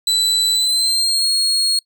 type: tone with pitch glide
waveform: 35% pulse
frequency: 3985 to 4296 Hz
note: B7 to C8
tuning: +15 to +45 cents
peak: -13 dBFS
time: 0.07-1.79 s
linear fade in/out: 2 ms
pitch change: +130 cents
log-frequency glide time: 0.54-1.28 s
effects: noise-tail reverb RT60 0.1 s tail -24 dB re dry